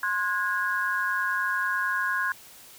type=tone cluster; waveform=sine; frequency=1054 / 1455 / 1646 Hz; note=C6 / F#6 / G#6; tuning=+12 / -29 / -16 cents; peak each=-30 / -29 / -27 dBFS; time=0.03-2.32 s; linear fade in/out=2 ms; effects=white hiss -49 dBFS RMS until 2.78 s